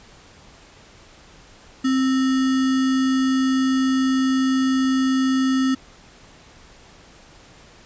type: tone with sample-and-hold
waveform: sine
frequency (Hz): 262.8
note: C4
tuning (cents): +8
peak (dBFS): -16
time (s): 1.84-5.75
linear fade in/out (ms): 10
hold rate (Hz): 1575
effects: pink hiss -48 dBFS RMS until 7.85 s + resampled to 16000 Hz